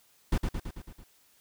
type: noise with echo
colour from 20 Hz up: brown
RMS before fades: -25 dBFS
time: 0.32-0.38 s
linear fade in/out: 5 ms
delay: 110 ms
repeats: 6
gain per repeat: -4 dB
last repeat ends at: 1.04 s
effects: white hiss -64 dBFS RMS until 1.4 s